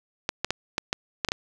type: clicks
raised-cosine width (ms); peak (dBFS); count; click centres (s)
0.2; -7; 8; 0.291 / 0.446 / 0.506 / 0.781 / 0.929 / 1.248 / 1.287 / 1.319
effects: none